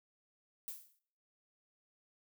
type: noise with exponential decay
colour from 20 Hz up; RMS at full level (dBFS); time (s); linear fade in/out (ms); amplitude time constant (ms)
violet; -41; 0.68-0.99; 0; 66
effects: noise-tail reverb RT60 0.6 s tail -21 dB re dry